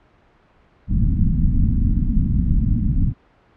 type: low-pass noise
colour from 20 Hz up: pink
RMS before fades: -17 dBFS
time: 0.87-3.14 s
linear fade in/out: 50 ms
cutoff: 250 Hz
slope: 48 dB/octave
effects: pink hiss -55 dBFS RMS until 3.56 s + low-pass 2000 Hz 12 dB/octave